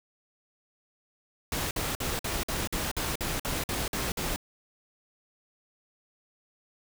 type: noise bursts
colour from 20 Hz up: pink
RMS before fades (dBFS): -31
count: 12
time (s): 1.52-4.361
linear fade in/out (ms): 2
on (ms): 190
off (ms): 51
effects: none